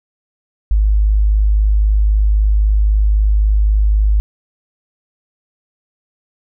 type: tone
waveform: sine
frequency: 51.9 Hz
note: G#1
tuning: in tune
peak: -9 dBFS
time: 0.71-4.2 s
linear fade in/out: 0 ms
effects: none